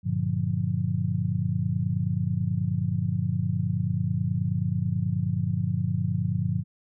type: chord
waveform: sine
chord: G minor seventh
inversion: none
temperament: just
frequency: 98 / 117.6 / 147 / 176.4 Hz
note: G2 / Bb2 / D3 / F3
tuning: 0 / +16 / +2 / +18 cents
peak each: -29 dBFS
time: 0.03-6.64 s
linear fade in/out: 50 ms
effects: none